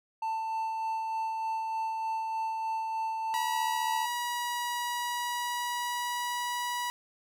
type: tone with tremolo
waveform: triangle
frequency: 890 Hz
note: A5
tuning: 20 cents sharp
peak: -27 dBFS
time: 0.22-4.06 s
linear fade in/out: 5 ms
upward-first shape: sine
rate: 3.3 Hz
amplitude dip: 25%
type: tone with pitch glide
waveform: sawtooth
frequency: 965 to 972.8 Hz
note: B5 to B5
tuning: -40 to -26 cents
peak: -27 dBFS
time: 3.34-6.9 s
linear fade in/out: 0 ms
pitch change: +14 cents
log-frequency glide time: 4.76-6.62 s
effects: none